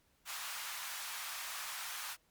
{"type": "high-pass noise", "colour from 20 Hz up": "pink", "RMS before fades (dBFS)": -43, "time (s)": [0.25, 2.17], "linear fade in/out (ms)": 50, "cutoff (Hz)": 950, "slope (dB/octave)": 24, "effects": ["pink hiss -73 dBFS RMS until 2.3 s", "Opus 48 kbps"]}